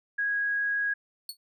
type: tone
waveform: sine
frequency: 1651 Hz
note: G#6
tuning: 11 cents flat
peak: -25 dBFS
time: 0.18-0.94 s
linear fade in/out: 10 ms
type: tone with exponential decay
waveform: sawtooth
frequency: 4403 Hz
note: C#8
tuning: 13 cents flat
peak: -28 dBFS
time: 1.29-1.37 s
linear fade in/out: 2 ms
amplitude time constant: 17 ms
effects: none